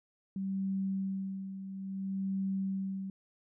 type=tone with tremolo; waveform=sine; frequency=192.9 Hz; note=G3; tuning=28 cents flat; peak=-30 dBFS; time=0.36-3.1 s; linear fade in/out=2 ms; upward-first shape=sine; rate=0.59 Hz; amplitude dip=65%; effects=none